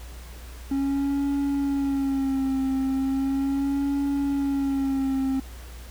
triangle tone with vibrato, 273.3 Hz, C#4, 24 cents flat, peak -20 dBFS, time 0.71-5.4 s, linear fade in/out 5 ms, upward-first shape sine, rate 0.37 Hz, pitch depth 47 cents each way, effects added 60 Hz sine -38 dBFS peak until 5.9 s + pink hiss -47 dBFS RMS until 5.9 s

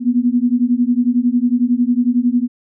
sine beating tone pair, 238.4 / 249.4 Hz, A#3 / B3, +39 / +17 cents, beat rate 11 Hz, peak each -15 dBFS, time 0-2.48 s, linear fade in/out 50 ms, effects none

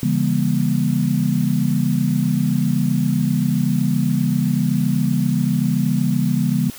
sine chord, C# diminished seventh, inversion none, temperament just, 138.59 / 166.31 / 199.57 / 239.5 Hz, C#3 / E3 / G3 / Bb3, 0 / +16 / +31 / +47 cents, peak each -21 dBFS, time 0.03-6.7 s, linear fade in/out 2 ms, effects white hiss -38 dBFS RMS until 6.78 s

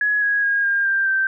sine tone with pitch steps, 1682 / 1656.9 / 1632.2 / 1607.9 / 1583.9 / 1560.3 Hz, G#6 / G#6 / G#6 / G6 / G6 / G6, +22 / -5 / -31 / +44 / +17 / -9 cents, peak -16 dBFS, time 0.01-1.27 s, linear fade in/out 2 ms, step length 210 ms, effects none

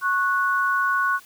sine tone pair together, 1100 / 1474.3 Hz, C#6 / F#6, -14 / -7 cents, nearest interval perfect fourth, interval 507 cents, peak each -22 / -21 dBFS, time 0.01-1.2 s, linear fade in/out 50 ms, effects white hiss -50 dBFS RMS until 1.25 s

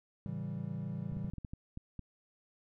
triangle chord, A dominant seventh, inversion none, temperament equal, 110 / 138.59 / 164.81 / 196 Hz, A2 / C#3 / E3 / G3, 0 / 0 / 0 / 0 cents, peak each -42 / -40 / -39 / -40 dBFS, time 0.26-1.3 s, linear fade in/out 0 ms
clicks, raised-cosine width 5 ms, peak -30 dBFS, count 9, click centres 1.121 / 1.169 / 1.246 / 1.336 / 1.383 / 1.448 / 1.535 / 1.774 / 1.993 s
effects none

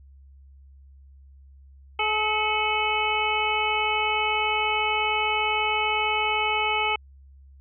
harmonic tone with a mistuned harmonic, 428.4 Hz, A4, 46 cents flat, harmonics 1 / 2 / 3 / 5 / 6 / 7, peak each -32 / -26 / -30 / -28 / -29 / -30 dBFS, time 1.99-6.96 s, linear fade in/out 5 ms, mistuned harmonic 5, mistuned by +47 cents, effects added 68 Hz sine -47 dBFS peak until 7.6 s

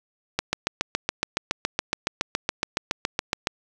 click train, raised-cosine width 0.2 ms, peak -5 dBFS, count 23, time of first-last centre 0.39-3.471 s, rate 7.14 Hz, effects 7-bit

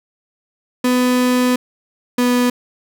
35% pulse tone pair in turn, 250 / 246.3 Hz, B3 / B3, +21 / -5 cents, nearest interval unison, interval 26 cents, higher first, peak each -11 dBFS, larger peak neither, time 0.84-1.56 / 2.18-2.5 s, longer first, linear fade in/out 5 ms, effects none

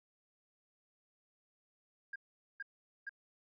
sine tone bursts, 1615 Hz, G#6, 49 cents flat, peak -39 dBFS, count 3, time 2.13-3.094 s, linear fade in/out 5 ms, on 28 ms, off 440 ms, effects tanh soft clip ceiling -35 dBFS

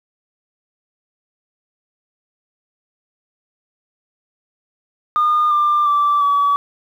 sine tone with pitch steps, 1217 / 1191.3 / 1166.1 / 1141.4 Hz, D#6 / D6 / D6 / D6, -39 / +24 / -13 / -50 cents, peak -11 dBFS, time 5.16-6.56 s, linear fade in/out 0 ms, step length 350 ms, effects tanh soft clip ceiling -9 dBFS + 8-bit

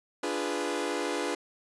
sawtooth chord, D diminished seventh, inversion none, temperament equal with one note detuned, 293.7 / 346 / 415.3 / 493.9 Hz, D4 / F4 / Ab4 / Cb5, 0 / -16 / 0 / 0 cents, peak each -31 dBFS, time 0.23-1.35 s, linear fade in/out 5 ms, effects resampled to 24000 Hz

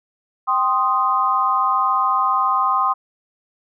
sine chord, C minor, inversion second, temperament equal with one note detuned, 780.8 / 1046.5 / 1244.5 Hz, G5 / C6 / Eb6, -7 / 0 / 0 cents, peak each -23 / -18 / -19 dBFS, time 0.47-2.94 s, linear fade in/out 20 ms, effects none

